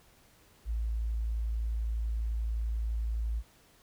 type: tone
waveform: sine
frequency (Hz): 55.8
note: A1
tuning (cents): +25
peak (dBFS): -29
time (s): 0.65-3.43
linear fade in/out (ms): 50
effects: pink hiss -62 dBFS RMS until 3.82 s